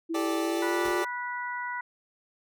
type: tone with pitch glide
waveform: sine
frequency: 329.6 to 353.3 Hz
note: E4 to F4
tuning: 0 to +20 cents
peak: -28 dBFS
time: 0.09-1.04 s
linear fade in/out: 20 ms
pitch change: +120 cents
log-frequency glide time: 0.41-0.91 s
type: chord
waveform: 25% pulse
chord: G suspended second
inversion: none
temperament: equal with one note detuned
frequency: 392 / 433.7 / 587.3 Hz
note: G4 / A4 / D5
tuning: 0 / -25 / 0 cents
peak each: -30 / -31 / -30 dBFS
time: 0.14-1.05 s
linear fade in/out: 10 ms
type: harmonic tone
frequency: 490 Hz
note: B4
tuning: 14 cents flat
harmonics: 2 / 3 / 4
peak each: -34 / -36 / -37 dBFS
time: 0.62-1.81 s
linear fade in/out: 5 ms
type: noise with exponential decay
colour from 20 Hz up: pink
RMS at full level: -38 dBFS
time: 0.85-1.08 s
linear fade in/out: 1 ms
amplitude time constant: 49 ms
effects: none